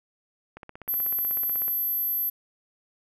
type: click train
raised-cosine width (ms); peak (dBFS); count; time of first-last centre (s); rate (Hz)
0.5; -26; 19; 0.57-1.681; 16.2
type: tone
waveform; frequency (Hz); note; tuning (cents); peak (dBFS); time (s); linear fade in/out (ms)
sine; 12250; G9; -41; -24; 0.88-2.3; 10
effects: none